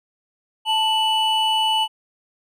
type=tone pair together; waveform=triangle; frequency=880 / 2960 Hz; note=A5 / F#7; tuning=0 / 0 cents; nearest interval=octave + major sixth; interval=2100 cents; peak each=-18 dBFS; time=0.65-1.88 s; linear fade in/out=50 ms; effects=none